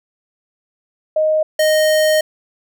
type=tone pair in turn; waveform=sine / square; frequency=622.3 / 620 Hz; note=D#5 / D#5; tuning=0 / -6 cents; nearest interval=unison; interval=6 cents; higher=first; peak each=-12 dBFS; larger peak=neither; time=1.16-1.43 / 1.59-2.21 s; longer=second; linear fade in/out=5 ms; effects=none